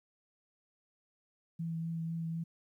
sine tone with vibrato, 164.7 Hz, E3, 1 cent flat, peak -34 dBFS, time 1.59-2.44 s, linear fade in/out 10 ms, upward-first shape triangle, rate 4 Hz, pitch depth 16 cents each way, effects 12-bit

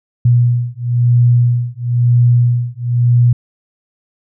sine beating tone pair, 120.5 / 121.5 Hz, B2 / B2, -42 / -28 cents, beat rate 1 Hz, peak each -12 dBFS, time 0.25-3.33 s, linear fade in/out 5 ms, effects none

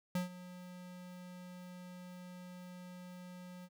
square tone with ADSR envelope, 180.2 Hz, F#3, 45 cents flat, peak -32 dBFS, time 0.15-3.69 s, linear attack 4 ms, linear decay 130 ms, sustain -17 dB, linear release 49 ms, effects none

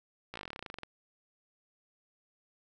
slowing click train, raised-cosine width 0.3 ms, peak -25 dBFS, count 18, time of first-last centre 0.34-0.833 s, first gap 16 ms, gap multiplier 1.07, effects none

